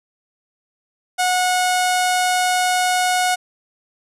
sawtooth tone with low-pass filter, 730 Hz, F#5, 24 cents flat, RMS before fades -18 dBFS, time 1.18-3.36 s, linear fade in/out 20 ms, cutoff 10000 Hz, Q 1.5, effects none

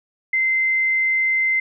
sine tone, 2074 Hz, C7, 16 cents flat, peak -16 dBFS, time 0.33-1.6 s, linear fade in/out 5 ms, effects none

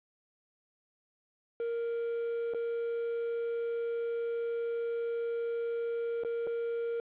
triangle tone with dropouts, 466.2 Hz, A#4, in tune, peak -29 dBFS, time 1.6-7 s, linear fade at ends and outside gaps 1 ms, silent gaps 2.537-2.546 / 6.236-6.248 / 6.468-6.472 s, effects resampled to 8000 Hz + 10-bit

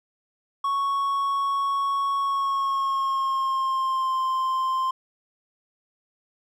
triangle tone with pitch glide, 1108.7 to 1046.5 Hz, C#6 to C6, 0 to 0 cents, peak -20 dBFS, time 0.64-4.91 s, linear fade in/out 5 ms, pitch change -100 cents, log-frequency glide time 2.19-4.2 s, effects none

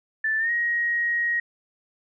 sine tone with pitch glide, 1760 to 1886.3 Hz, A6 to A#6, 0 to +20 cents, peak -21 dBFS, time 0.24-1.4 s, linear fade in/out 5 ms, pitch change +120 cents, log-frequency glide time 0.38-0.51 s, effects none

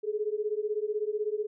sine beating tone pair, 415.3 / 431.3 Hz, G#4 / A4, 0 / -35 cents, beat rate 16 Hz, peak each -31 dBFS, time 0.03-1.47 s, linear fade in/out 20 ms, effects none

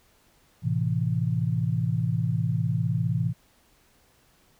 sine chord, A minor, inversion none, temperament equal with one note detuned, 110 / 129.68 / 164.81 Hz, A2 / C3 / E3, 0 / -15 / 0 cents, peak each -27 dBFS, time 0.62-3.34 s, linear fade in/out 50 ms, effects pink hiss -62 dBFS RMS until 4.59 s

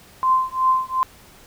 sine tone with tremolo, 1039 Hz, C6, 12 cents flat, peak -12 dBFS, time 0.23-1.03 s, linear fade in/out 0 ms, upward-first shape triangle, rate 2.7 Hz, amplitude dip 100%, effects pink hiss -48 dBFS RMS until 1.46 s

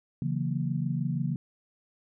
sine chord, F# dominant seventh, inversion second, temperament equal, 138.59 / 164.81 / 185 / 233.1 Hz, C#3 / E3 / F#3 / A#3, 0 / 0 / 0 / 0 cents, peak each -30 / -31 / -36 / -35 dBFS, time 0.22-1.36 s, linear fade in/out 2 ms, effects none

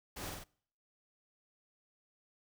pink noise with echo, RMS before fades -44 dBFS, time 0.16-0.3 s, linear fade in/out 10 ms, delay 47 ms, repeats 3, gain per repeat -2 dB, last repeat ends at 0.441 s, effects noise-tail reverb RT60 0.6 s tail -25 dB re dry

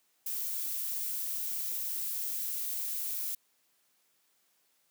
violet noise, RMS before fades -35 dBFS, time 0.26-3.35 s, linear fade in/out 5 ms, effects white hiss -72 dBFS RMS until 4.9 s + high-pass 150 Hz 12 dB/octave

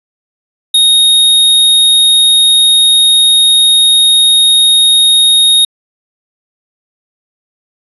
square tone, 3729 Hz, A#7, in tune, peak -5 dBFS, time 0.74-5.65 s, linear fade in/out 5 ms, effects resampled to 32000 Hz

